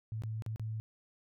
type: tone with dropouts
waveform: sine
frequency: 110 Hz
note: A2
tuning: in tune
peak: -35 dBFS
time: 0.12-0.8 s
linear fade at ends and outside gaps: 0 ms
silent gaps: 0.221-0.236 / 0.422-0.463 / 0.56-0.596 s
effects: none